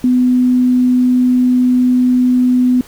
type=tone; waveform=sine; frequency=250.6 Hz; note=B3; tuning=25 cents sharp; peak=-8 dBFS; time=0.04-2.81 s; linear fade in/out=2 ms; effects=pink hiss -40 dBFS RMS until 2.87 s